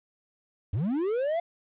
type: linear sweep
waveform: triangle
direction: up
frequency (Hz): 80.6 to 698.5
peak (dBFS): -23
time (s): 0.73-1.4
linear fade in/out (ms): 5
effects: resampled to 8000 Hz + 10-bit